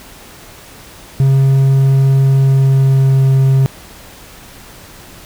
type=tone with pitch glide; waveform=triangle; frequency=135.3 to 134.06 Hz; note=C#3 to C3; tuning=-42 to +42 cents; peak=-5 dBFS; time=1.2-3.66 s; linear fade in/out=0 ms; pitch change=-16 cents; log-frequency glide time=2.39-3.27 s; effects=pink hiss -37 dBFS RMS until 5.25 s